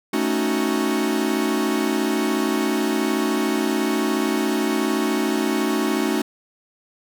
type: chord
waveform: 45% pulse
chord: D# half-diminished seventh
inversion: second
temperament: equal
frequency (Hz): 220 / 277.2 / 311.1 / 370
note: A3 / C#4 / D#4 / F#4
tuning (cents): 0 / 0 / 0 / 0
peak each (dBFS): -25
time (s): 0.13-6.22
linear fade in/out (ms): 5
effects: none